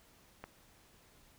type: click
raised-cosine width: 0.5 ms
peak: -29 dBFS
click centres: 0.44 s
effects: pink hiss -64 dBFS RMS until 1.38 s